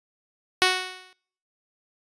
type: tone with exponential decay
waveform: 5% pulse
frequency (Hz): 370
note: F#4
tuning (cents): 0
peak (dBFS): -3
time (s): 0.62-1.13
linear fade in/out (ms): 0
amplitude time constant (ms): 110
effects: noise-tail reverb RT60 0.6 s tail -21 dB re dry + resampled to 22050 Hz